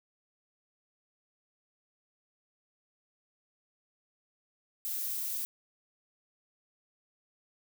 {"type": "noise", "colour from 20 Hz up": "violet", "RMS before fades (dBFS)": -35, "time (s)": [4.85, 5.45], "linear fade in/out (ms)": 0, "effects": []}